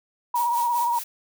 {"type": "tone with vibrato", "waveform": "sine", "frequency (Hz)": 952, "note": "A#5", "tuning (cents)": 36, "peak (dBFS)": -20, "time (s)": [0.34, 0.99], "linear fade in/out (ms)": 5, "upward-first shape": "triangle", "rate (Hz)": 17, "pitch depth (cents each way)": 46}
{"type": "noise with tremolo", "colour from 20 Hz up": "blue", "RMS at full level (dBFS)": -33, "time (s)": [0.35, 1.04], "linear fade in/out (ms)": 10, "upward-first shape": "sine", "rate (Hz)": 5, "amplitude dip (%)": 70}
{"effects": []}